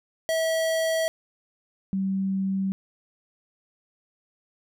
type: tone pair in turn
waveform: square / sine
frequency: 648 / 192.65 Hz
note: E5 / G3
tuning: -30 / -30 cents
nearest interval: octave + major sixth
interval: 2100 cents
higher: first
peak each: -23 dBFS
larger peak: neither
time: 0.29-1.08 / 1.93-2.72 s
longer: neither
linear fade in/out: 0 ms
effects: none